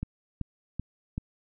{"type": "click train", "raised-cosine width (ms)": 5, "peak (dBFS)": -19, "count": 4, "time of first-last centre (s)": [0.03, 1.179], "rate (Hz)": 2.61, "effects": []}